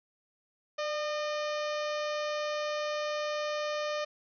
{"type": "harmonic tone with a mistuned harmonic", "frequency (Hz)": 608, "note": "D#5", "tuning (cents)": -40, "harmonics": [1, 2, 3, 4, 5, 6, 7, 8, 9, 10], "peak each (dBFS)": [-32, -38, -42, -44, -46, -48, -49, -50, -51, -52], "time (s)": [0.78, 4.05], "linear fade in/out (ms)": 10, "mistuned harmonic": 1, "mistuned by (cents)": -33, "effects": []}